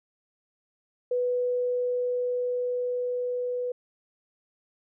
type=tone with level ramp; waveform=sine; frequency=493.9 Hz; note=B4; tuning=in tune; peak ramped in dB=-23 to -27 dBFS; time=1.11-3.72 s; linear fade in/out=5 ms; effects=none